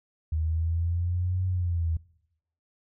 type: exponential two-way sweep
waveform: sine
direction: up then down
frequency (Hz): 78 to 93 to 80.1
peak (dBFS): -24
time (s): 0.32-1.97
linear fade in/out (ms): 5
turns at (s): 1.46
effects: noise-tail reverb RT60 0.8 s tail -22 dB re dry